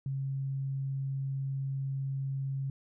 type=tone; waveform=sine; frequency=135.9 Hz; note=C#3; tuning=34 cents flat; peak=-31 dBFS; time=0.06-2.7 s; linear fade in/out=2 ms; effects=none